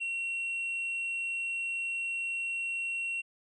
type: tone with hard clipping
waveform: triangle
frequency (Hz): 2731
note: F7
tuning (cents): -39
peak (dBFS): -32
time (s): 0-3.22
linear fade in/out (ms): 20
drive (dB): 5
effects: resampled to 22050 Hz